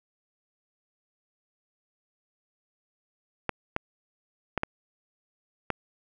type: clicks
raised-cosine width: 0.5 ms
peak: -11 dBFS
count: 5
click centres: 3.493 / 3.764 / 4.577 / 4.634 / 5.703 s
effects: none